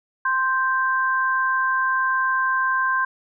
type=tone pair together; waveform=sine; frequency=1046.5 / 1568 Hz; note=C6 / G6; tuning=0 / 0 cents; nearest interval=perfect fifth; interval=700 cents; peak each=-21 dBFS; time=0.25-3.05 s; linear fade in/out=5 ms; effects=none